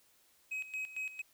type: tone with tremolo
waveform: triangle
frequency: 2540 Hz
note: D#7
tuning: 35 cents sharp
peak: -34 dBFS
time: 0.51-1.22 s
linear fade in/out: 10 ms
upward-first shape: square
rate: 4.4 Hz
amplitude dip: 75%
effects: white hiss -68 dBFS RMS until 1.33 s